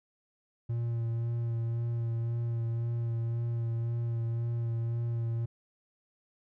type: tone with vibrato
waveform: triangle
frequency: 116.5 Hz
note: A#2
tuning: 1 cent flat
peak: -27 dBFS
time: 0.69-5.46 s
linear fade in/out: 10 ms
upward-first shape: sine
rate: 1.9 Hz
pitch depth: 19 cents each way
effects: none